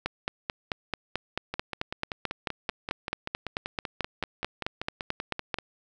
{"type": "two click trains", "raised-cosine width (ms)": 0.3, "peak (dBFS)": [-12, -16], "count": [26, 22], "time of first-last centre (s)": [[0.06, 5.542], [1.54, 5.586]], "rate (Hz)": [4.56, 5.19], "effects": []}